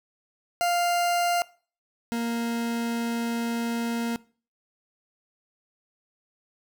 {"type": "tone pair in turn", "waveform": "40% pulse", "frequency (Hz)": [698.5, 233.1], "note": ["F5", "A#3"], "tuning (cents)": [0, 0], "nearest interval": "octave + perfect fifth", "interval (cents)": 1900, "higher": "first", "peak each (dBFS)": [-21, -25], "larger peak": "first", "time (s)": [[0.61, 1.42], [2.12, 4.16]], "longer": "second", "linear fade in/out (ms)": 0, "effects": ["noise-tail reverb RT60 0.4 s tail -21 dB re dry"]}